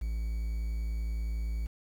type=tone with quantisation; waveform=triangle; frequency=55.3 Hz; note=A1; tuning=9 cents sharp; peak=-28 dBFS; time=0.01-1.67 s; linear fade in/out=10 ms; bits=9; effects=none